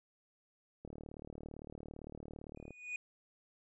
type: click train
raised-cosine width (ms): 2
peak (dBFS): -34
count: 71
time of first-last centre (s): 0.85-2.707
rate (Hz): 37.7
type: tone with exponential growth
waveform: triangle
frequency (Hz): 2468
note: D#7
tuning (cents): -15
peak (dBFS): -34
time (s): 2.56-2.96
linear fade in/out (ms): 2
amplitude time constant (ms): 85
effects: resampled to 22050 Hz